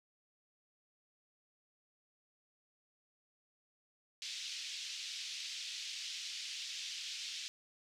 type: band-pass noise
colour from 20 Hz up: pink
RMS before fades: -44 dBFS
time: 4.22-7.48 s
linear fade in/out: 0 ms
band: 2800 to 6000 Hz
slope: 24 dB/octave
effects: none